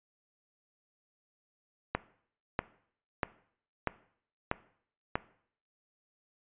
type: click train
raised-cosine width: 0.5 ms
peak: -13 dBFS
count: 6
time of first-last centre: 1.95-5.155 s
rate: 1.56 Hz
effects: noise-tail reverb RT60 0.6 s tail -18 dB re dry + resampled to 8000 Hz